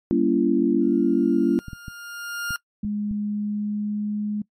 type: chord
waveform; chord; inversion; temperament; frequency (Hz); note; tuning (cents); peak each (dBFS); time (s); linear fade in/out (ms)
sine; G diminished seventh; none; just; 196 / 235.2 / 282.2 / 338.7; G3 / Bb3 / Db4 / Fb4; 0 / +16 / +31 / +47; -26 / -22 / -21 / -21; 0.11-1.59; 0
type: tone with exponential growth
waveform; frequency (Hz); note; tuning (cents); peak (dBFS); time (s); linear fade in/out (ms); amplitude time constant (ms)
40% pulse; 1408; F6; +14; -23; 0.81-2.56; 1; 380
type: clicks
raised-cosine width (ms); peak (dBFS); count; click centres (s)
5; -22; 6; 1.683 / 1.732 / 1.882 / 2.507 / 2.848 / 3.112
type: tone with pitch glide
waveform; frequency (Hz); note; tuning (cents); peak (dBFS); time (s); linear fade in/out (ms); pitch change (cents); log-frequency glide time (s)
sine; 207.7 to 209.1; G#3 to G#3; 0 to +12; -23; 2.83-4.42; 5; +12; 3.2-4.23
effects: noise-tail reverb RT60 0.1 s tail -22 dB re dry + MP3 64 kbps